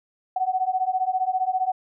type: beating tone pair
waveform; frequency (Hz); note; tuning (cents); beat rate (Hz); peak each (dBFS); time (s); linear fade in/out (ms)
sine; 740 / 755; F#5 / F#5; 0 / +35; 15; -24 / -24; 0.36-1.72; 5
effects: none